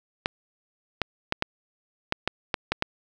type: clicks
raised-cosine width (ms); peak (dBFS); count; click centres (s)
0.3; -7; 9; 0.259 / 1.017 / 1.324 / 1.424 / 2.124 / 2.276 / 2.542 / 2.72 / 2.824
effects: none